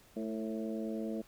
harmonic tone with a mistuned harmonic, 110 Hz, A2, in tune, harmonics 2 / 3 / 4 / 5 / 6, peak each -37 / -41 / -43 / -45 / -47 dBFS, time 0.16-1.22 s, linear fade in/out 10 ms, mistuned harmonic 4, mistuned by +37 cents, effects pink hiss -62 dBFS RMS until 1.27 s

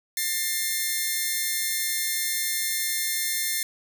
5% pulse tone pair together, 1789 / 2111 Hz, A6 / C7, +28 / +15 cents, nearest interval minor third, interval 287 cents, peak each -17 dBFS, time 0.17-3.63 s, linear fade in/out 2 ms, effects none

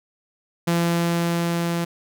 sawtooth tone with level ramp, 170.2 Hz, F3, 44 cents flat, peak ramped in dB -14 to -18 dBFS, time 0.67-1.85 s, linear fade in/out 10 ms, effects none

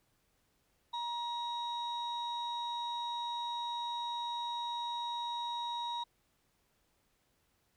sine tone pair together, 949 / 3796 Hz, A#5 / A#7, +31 / +31 cents, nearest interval 2 octaves, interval 2400 cents, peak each -35 / -40 dBFS, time 0.93-6.04 s, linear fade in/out 10 ms, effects tanh soft clip ceiling -30 dBFS + pink hiss -75 dBFS RMS until 7.76 s

